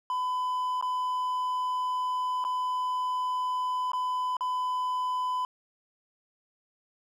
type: tone with dropouts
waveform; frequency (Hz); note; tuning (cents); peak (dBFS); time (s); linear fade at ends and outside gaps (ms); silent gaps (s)
triangle; 1005; B5; +30; -25; 0.1-5.45; 1; 0.812-0.825 / 2.441-2.449 / 3.918-3.933 / 4.368-4.408
effects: none